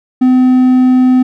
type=tone; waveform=triangle; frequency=254.8 Hz; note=C4; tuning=46 cents flat; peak=-3 dBFS; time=0.21-1.23 s; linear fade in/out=10 ms; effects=none